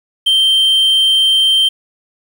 triangle tone, 3136 Hz, G7, in tune, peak -7 dBFS, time 0.26-1.69 s, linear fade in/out 10 ms, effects 7-bit

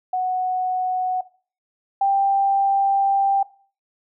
sine tone pair in turn, 739 / 788.2 Hz, F#5 / G5, -2 / +9 cents, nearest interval minor second, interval 111 cents, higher second, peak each -19 / -15 dBFS, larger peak second, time 0.13-1.21 / 2.01-3.43 s, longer second, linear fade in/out 5 ms, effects noise-tail reverb RT60 0.4 s tail -18 dB re dry

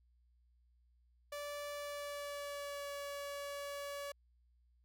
sawtooth tone with pitch glide, 581 to 568.4 Hz, D5 to C#5, -19 to +43 cents, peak -38 dBFS, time 1.32-4.12 s, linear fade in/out 5 ms, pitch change -38 cents, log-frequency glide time 1.72-2.91 s, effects added 60 Hz sine -68 dBFS peak until 4.84 s

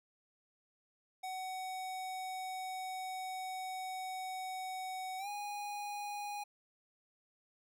square tone with pitch glide, 750 to 822.6 Hz, F#5 to G#5, +23 to -17 cents, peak -40 dBFS, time 1.23-6.44 s, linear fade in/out 10 ms, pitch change +160 cents, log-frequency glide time 5.18-5.28 s, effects none

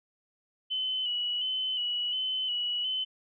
sine tone with vibrato, 2988 Hz, F#7, 16 cents sharp, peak -28 dBFS, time 0.7-3.05 s, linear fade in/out 20 ms, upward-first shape square, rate 1.4 Hz, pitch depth 32 cents each way, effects none

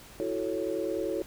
sine chord, F# minor seventh, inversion third, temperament equal, 329.6 / 370 / 440 / 554.4 Hz, E4 / F#4 / A4 / C#5, 0 / 0 / 0 / 0 cents, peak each -34 dBFS, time 0.2-1.22 s, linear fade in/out 0 ms, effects pink hiss -50 dBFS RMS until 1.26 s

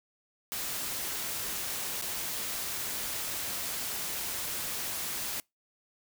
white noise with dropouts, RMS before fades -35 dBFS, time 0.52-5.4 s, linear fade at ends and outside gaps 0 ms, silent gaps 2.014-2.022 s, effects noise-tail reverb RT60 0.2 s tail -26 dB re dry

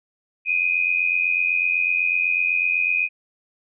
sine tone pair together, 2425 / 2513 Hz, D#7 / D#7, -45 / +17 cents, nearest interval minor second, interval 62 cents, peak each -22 / -20 dBFS, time 0.45-3.09 s, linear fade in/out 50 ms, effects none

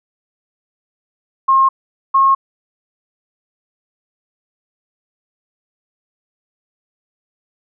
sine tone pair in turn, 1071 / 1082.2 Hz, C6 / C#6, +40 / -42 cents, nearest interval unison, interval 18 cents, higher second, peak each -8 dBFS, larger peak neither, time 1.48-1.69 / 2.14-2.35 s, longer neither, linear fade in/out 10 ms, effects none

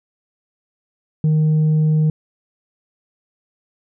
sine tone with tanh clipping, 155 Hz, D#3, 6 cents flat, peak -13 dBFS, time 1.24-2.1 s, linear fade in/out 2 ms, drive 2 dB, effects none

